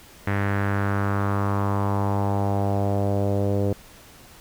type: tone with low-pass filter sweep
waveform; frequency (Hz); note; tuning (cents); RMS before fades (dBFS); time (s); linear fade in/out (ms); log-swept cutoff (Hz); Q
sawtooth; 100; G2; +35; -23; 0.27-3.73; 5; 1900 to 490; 2.9
effects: pink hiss -48 dBFS RMS until 4.4 s